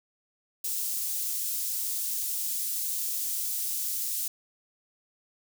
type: high-pass noise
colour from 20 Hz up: white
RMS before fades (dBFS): -31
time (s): 0.64-4.28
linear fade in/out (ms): 5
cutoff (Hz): 6400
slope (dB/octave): 12
effects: none